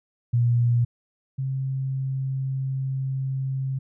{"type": "tone pair in turn", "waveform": "sine", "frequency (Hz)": [119.7, 133.51], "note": ["A#2", "C3"], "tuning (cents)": [46, 35], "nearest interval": "major second", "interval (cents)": 189, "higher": "second", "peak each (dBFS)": [-17, -24], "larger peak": "first", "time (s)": [[0.33, 0.85], [1.38, 3.79]], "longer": "second", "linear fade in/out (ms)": 10, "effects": []}